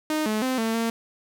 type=tone with pitch steps; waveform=sawtooth; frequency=308.7 / 215.2 / 258.4 / 224.5 / 228.5 Hz; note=D#4 / A3 / C4 / A3 / A#3; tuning=-14 / -38 / -21 / +35 / -34 cents; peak=-19 dBFS; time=0.1-0.9 s; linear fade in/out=2 ms; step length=160 ms; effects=none